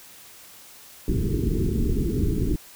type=low-pass noise; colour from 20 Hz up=pink; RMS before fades=-23 dBFS; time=1.08-2.56 s; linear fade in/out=2 ms; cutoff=430 Hz; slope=96 dB/octave; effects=white hiss -47 dBFS RMS until 2.75 s